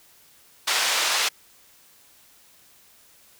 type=band-pass noise; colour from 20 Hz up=white; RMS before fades=-23 dBFS; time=0.67-1.29 s; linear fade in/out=10 ms; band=690 to 5200 Hz; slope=12 dB/octave; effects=white hiss -55 dBFS RMS until 3.39 s